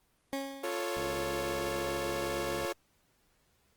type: tone with exponential decay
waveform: 20% pulse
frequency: 273.7 Hz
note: C#4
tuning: 22 cents flat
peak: -26 dBFS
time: 0.33-1.12 s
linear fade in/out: 0 ms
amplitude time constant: 170 ms
type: chord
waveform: sawtooth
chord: F augmented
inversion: none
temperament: equal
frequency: 349.2 / 440 / 554.4 Hz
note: F4 / A4 / C#5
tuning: 0 / 0 / 0 cents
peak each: -33 / -35 / -32 dBFS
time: 0.63-2.73 s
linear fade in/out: 10 ms
type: click train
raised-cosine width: 2 ms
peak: -29 dBFS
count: 116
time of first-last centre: 0.97-2.649 s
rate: 68.5 Hz
effects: pink hiss -71 dBFS RMS until 3.76 s + Opus 24 kbps